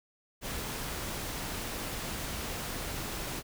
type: noise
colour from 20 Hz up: pink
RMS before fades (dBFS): -37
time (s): 0.41-3.43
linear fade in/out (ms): 50
effects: none